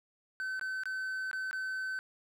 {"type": "tone with dropouts", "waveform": "triangle", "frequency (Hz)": 1528, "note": "G6", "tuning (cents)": -45, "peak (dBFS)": -32, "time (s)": [0.4, 1.99], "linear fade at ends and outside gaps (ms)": 0, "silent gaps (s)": [[0.595, 0.612], [0.835, 0.856], [1.313, 1.331], [1.511, 1.53]], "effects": []}